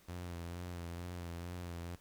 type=tone with vibrato; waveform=sawtooth; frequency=87 Hz; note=F2; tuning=6 cents flat; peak=-38 dBFS; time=0.08-1.96 s; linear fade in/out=10 ms; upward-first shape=sine; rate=2.2 Hz; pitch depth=39 cents each way; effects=pink hiss -65 dBFS RMS until 2 s